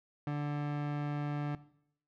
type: tone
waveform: 30% pulse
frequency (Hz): 146.5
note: D3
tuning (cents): -4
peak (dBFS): -30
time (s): 0.27-1.55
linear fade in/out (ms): 2
effects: noise-tail reverb RT60 0.7 s tail -18 dB re dry + low-pass 2000 Hz 12 dB/octave